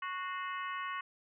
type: harmonic tone with a mistuned harmonic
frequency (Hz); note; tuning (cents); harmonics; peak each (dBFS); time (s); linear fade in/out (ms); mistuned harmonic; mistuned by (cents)
368.5; F#4; -7; 3 / 4 / 5 / 6 / 7 / 8; -38 / -45 / -44 / -48 / -49 / -51; 0.02-1.01; 5; 6; -93
effects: none